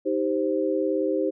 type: chord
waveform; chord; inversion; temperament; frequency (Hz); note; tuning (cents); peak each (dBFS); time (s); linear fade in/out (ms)
sine; C minor; first; just; 314 / 392.4 / 523.3; Eb4 / G4 / C5; +16 / +2 / 0; -26; 0.05-1.31; 20
effects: none